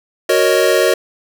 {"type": "chord", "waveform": "square", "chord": "D# minor seventh", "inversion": "first", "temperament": "equal", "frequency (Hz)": [370, 466.2, 554.4, 622.3], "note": ["F#4", "A#4", "C#5", "D#5"], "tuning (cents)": [0, 0, 0, 0], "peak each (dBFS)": -17, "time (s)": [0.29, 0.94], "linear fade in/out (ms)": 5, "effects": []}